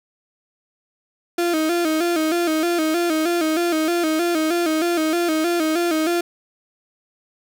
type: tone with vibrato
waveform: 35% pulse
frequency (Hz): 329.6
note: E4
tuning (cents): 0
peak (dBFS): -16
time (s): 1.38-6.21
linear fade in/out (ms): 5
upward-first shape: square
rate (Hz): 3.2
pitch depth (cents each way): 84
effects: none